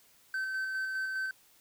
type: tone with tremolo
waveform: triangle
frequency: 1540 Hz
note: G6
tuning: 31 cents flat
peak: -29 dBFS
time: 0.34-1.31 s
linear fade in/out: 2 ms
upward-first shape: square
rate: 4.9 Hz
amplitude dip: 25%
effects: white hiss -63 dBFS RMS until 1.6 s